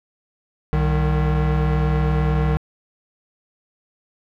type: tone pair together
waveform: square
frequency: 64.3 / 153.02 Hz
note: C2 / D#3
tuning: -30 / -29 cents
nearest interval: octave + minor third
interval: 1501 cents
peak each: -20 dBFS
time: 0.73-2.57 s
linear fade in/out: 0 ms
effects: low-pass 2000 Hz 12 dB/octave + 9-bit